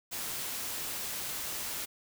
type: noise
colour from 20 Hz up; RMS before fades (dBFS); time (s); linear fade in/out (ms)
white; -37; 0.11-1.86; 20
effects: none